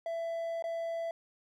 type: tone with dropouts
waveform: triangle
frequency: 666 Hz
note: E5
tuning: 18 cents sharp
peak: -31 dBFS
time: 0.06-1.11 s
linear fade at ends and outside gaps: 2 ms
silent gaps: 0.624-0.64 s
effects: none